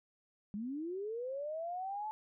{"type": "linear sweep", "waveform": "sine", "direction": "up", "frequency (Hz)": [195.8, 874], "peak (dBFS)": -37, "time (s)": [0.54, 2.11], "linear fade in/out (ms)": 0, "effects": []}